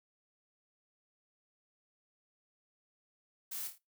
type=noise with echo; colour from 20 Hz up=blue; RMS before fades=-41 dBFS; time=3.51-3.68 s; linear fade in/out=10 ms; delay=26 ms; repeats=4; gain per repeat=-6 dB; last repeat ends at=3.784 s; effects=noise-tail reverb RT60 0.2 s tail -19 dB re dry